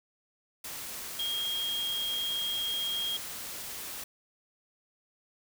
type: tone in noise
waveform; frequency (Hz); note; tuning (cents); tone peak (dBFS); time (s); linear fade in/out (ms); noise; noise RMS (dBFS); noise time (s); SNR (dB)
sine; 3247; G#7; -40; -30; 1.19-3.17; 5; white; -40; 0.64-4.04; +7
effects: none